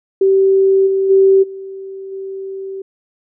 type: tone with level steps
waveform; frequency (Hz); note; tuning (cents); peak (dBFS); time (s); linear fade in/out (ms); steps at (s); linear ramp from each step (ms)
sine; 386.6; G4; -24; -8 / -12 / -6 / -26 / -23; 0.21-2.82; 5; 0.86 / 1.09 / 1.42 / 2.11; 20
effects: none